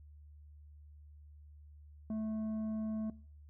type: tone with tanh clipping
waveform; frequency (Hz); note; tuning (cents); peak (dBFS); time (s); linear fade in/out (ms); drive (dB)
sine; 218.1; A3; -15; -36; 2.1-3.1; 2; 7
effects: noise-tail reverb RT60 0.5 s tail -21 dB re dry + added 74 Hz sine -53 dBFS peak until 3.49 s